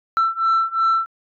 sine beating tone pair, 1335 / 1337.8 Hz, E6 / E6, +22 / +25 cents, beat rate 2.8 Hz, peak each -18 / -17 dBFS, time 0.17-1.06 s, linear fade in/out 0 ms, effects tanh soft clip ceiling -12 dBFS

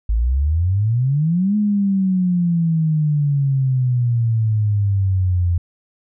sine exponential two-way sweep, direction up then down, 51.9 to 211.8 to 85.6 Hz, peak -14 dBFS, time 0.09-5.58 s, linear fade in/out 5 ms, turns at 1.56 s, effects none

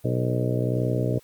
harmonic tone with a mistuned harmonic, 61.7 Hz, B1, 1 cent flat, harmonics 2 / 3 / 4 / 5 / 6 / 7 / 8 / 9 / 10, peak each -24 / -32 / -33 / -31 / -35 / -31 / -33 / -37 / -33 dBFS, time 0.04-1.19 s, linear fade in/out 10 ms, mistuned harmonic 9, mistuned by -28 cents, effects white hiss -57 dBFS RMS until 1.23 s + Opus 32 kbps

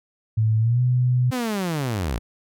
sine tone with pitch glide, 110 to 124.91 Hz, A2 to B2, 0 to +20 cents, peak -16 dBFS, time 0.37-1.31 s, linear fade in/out 10 ms, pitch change +220 cents, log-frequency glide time 0.59-0.81 s
sawtooth linear sweep, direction down, 263.4 to 48.17 Hz, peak -19 dBFS, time 1.31-2.19 s, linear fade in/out 20 ms
effects none

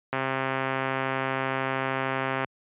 click train, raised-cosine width 0.5 ms, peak -12 dBFS, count 309, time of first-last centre 0.13-2.446 s, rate 133 Hz, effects high-pass 100 Hz 12 dB/octave + resampled to 8000 Hz

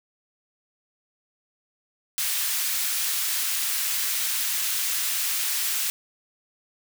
white high-pass noise, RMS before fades -26 dBFS, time 2.18-5.9 s, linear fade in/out 0 ms, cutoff 1600 Hz, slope 12 dB/octave, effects none

